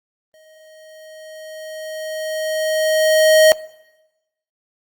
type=tone with exponential growth; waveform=square; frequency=627 Hz; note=D#5; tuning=13 cents sharp; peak=-8 dBFS; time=0.34-3.52 s; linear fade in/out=0 ms; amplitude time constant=690 ms; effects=noise-tail reverb RT60 1.0 s tail -22 dB re dry + Opus 32 kbps